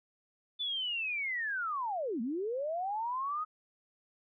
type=linear two-way sweep; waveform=sine; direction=down then up; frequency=3520 to 212.6 to 1273 Hz; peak=-32 dBFS; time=0.59-3.45 s; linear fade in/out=20 ms; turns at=2.21 s; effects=none